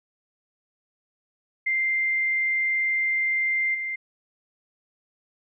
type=tone with level steps; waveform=sine; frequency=2093 Hz; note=C7; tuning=in tune; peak=-21 / -27 dBFS; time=1.66-3.96 s; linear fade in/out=10 ms; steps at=3.74 s; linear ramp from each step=10 ms; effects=none